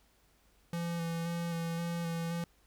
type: tone with vibrato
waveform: square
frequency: 168.5 Hz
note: E3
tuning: 38 cents sharp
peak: -34 dBFS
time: 0.73-2.44 s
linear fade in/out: 2 ms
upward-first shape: square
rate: 1.9 Hz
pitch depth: 16 cents each way
effects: added 50 Hz sine -69 dBFS peak until 2.66 s + pink hiss -69 dBFS RMS until 2.66 s